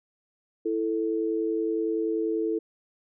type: tone pair together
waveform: sine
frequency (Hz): 330 / 440.5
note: E4 / A4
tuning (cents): +2 / +2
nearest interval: perfect fourth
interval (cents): 500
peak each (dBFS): -27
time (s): 0.65-2.59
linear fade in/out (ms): 10
effects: none